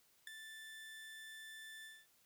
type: tone with ADSR envelope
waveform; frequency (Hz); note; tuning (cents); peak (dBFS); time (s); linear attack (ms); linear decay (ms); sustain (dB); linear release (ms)
30% pulse; 1763; A6; +3; -38; 0.27-2.07; 4; 3; -10; 230
effects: white hiss -72 dBFS RMS until 2.25 s